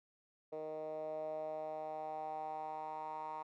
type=tone with band-pass filter sweep; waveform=10% pulse; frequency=155.56 Hz; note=D#3; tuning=in tune; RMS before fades=-43 dBFS; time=0.52-3.43 s; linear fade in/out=10 ms; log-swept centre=530 to 970 Hz; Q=5.3; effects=none